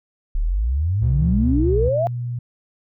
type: exponential sweep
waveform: sine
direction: up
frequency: 33.83 to 710 Hz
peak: -17 dBFS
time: 0.35-2.07 s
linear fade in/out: 0 ms
type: tone with vibrato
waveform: triangle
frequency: 65.41 Hz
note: C2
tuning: in tune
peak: -16 dBFS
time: 1.01-1.9 s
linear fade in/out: 20 ms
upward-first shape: sine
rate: 4.8 Hz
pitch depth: 200 cents each way
type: tone with pitch glide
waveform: sine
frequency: 122.4 to 121.06 Hz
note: B2 to B2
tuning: -15 to -34 cents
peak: -23 dBFS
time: 1.2-2.39 s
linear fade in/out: 5 ms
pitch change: -19 cents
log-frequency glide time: 1.76-2.24 s
effects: none